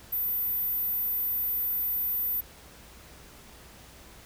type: tone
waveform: sine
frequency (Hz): 14130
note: A9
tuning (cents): +6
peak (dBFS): -26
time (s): 0.12-2.41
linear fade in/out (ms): 10
effects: added 60 Hz sine -56 dBFS peak until 4.25 s + pink hiss -51 dBFS RMS until 4.25 s